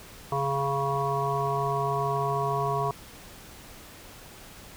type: harmonic tone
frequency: 138.7 Hz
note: C#3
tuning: 1 cent sharp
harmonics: 1 / 3 / 5 / 7 / 8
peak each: -31 / -31 / -31 / -31 / -31 dBFS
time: 0.32-2.91 s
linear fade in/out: 2 ms
effects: pink hiss -47 dBFS RMS until 4.76 s